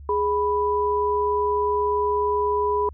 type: tone pair together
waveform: sine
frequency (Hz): 415.3 / 987.8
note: G#4 / B5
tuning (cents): 0 / 0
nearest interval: octave + minor third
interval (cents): 1500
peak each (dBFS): -22 / -22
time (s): 0.09-2.89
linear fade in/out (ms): 2
effects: added 71 Hz sine -38 dBFS peak until 2.93 s